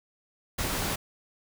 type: noise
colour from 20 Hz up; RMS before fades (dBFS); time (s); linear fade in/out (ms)
pink; -30; 0.58-0.96; 10
effects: none